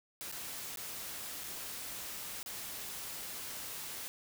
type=noise with dropouts; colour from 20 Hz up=white; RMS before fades=-43 dBFS; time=0.21-4.08 s; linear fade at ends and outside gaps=0 ms; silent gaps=0.315-0.324 / 0.759-0.772 / 1.436-1.44 / 2.429-2.461 s; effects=none